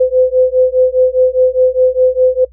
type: beating tone pair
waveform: sine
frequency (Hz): 508 / 512.9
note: B4 / C5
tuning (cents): +49 / -35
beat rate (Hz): 4.9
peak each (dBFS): -11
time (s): 0-2.45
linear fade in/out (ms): 10
effects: noise-tail reverb RT60 0.1 s tail -20 dB re dry + added 60 Hz sine -39 dBFS peak until 2.52 s